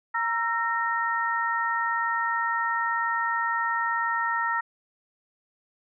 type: tone cluster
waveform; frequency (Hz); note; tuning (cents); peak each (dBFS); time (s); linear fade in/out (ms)
sine; 932 / 1341 / 1851; A#5 / E6 / A#6; -1 / +29 / -13; -28; 0.14-4.61; 10
effects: none